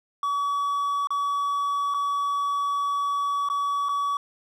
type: tone with dropouts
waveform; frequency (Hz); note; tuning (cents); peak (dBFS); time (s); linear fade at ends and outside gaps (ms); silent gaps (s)
triangle; 1137; C#6; +44; -21; 0.23-4.17; 2; 1.072-1.105 / 1.94-1.944 / 3.488-3.499 / 3.887-3.891
effects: none